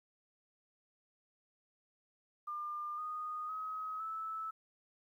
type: tone with pitch steps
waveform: sine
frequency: 1200 / 1235.2 / 1271.4 / 1308.6 Hz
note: D6 / D#6 / D#6 / E6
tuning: +37 / -13 / +37 / -13 cents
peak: -38 dBFS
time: 2.47-4.51 s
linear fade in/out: 10 ms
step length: 510 ms
effects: 12-bit